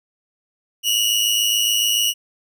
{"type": "tone pair together", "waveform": "sawtooth", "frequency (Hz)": [2840, 2947], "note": ["F7", "F#7"], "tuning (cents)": [28, -8], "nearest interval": "minor second", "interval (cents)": 64, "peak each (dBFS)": -16, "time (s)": [0.83, 2.14], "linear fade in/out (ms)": 50, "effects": []}